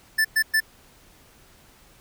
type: tone bursts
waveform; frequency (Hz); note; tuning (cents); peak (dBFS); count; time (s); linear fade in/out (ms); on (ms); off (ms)
square; 1760; A6; 0; -18; 3; 0.18-0.604; 10; 68; 110
effects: pink hiss -54 dBFS RMS until 2 s